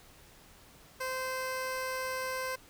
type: tone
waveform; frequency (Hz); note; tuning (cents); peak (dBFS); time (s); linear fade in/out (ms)
15% pulse; 518; C5; -17; -27; 1-2.56; 10
effects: pink hiss -57 dBFS RMS until 2.69 s